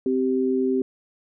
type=tone pair together; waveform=sine; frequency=260 / 388.8 Hz; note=C4 / G4; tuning=-11 / -14 cents; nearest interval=perfect fifth; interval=697 cents; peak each=-22 dBFS; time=0.06-0.82 s; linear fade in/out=2 ms; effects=none